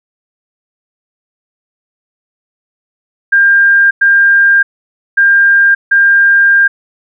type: tone bursts at uneven times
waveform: sine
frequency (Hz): 1600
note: G6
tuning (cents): +35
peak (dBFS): -4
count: 4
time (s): 3.32-3.91 / 4.01-4.63 / 5.17-5.75 / 5.91-6.68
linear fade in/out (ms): 10
effects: none